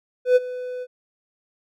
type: tone with ADSR envelope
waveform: triangle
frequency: 500 Hz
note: B4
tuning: 21 cents sharp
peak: -8 dBFS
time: 0.25-0.87 s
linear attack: 110 ms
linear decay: 27 ms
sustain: -18 dB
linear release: 48 ms
effects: none